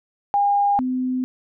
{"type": "tone pair in turn", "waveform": "sine", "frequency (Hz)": [810, 255.1], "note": ["G#5", "C4"], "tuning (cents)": [-43, -44], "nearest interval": "octave + minor sixth", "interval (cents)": 2001, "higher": "first", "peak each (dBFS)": [-15, -20], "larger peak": "first", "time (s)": [[0.34, 0.79], [0.79, 1.24]], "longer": "neither", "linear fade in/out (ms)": 0, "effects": []}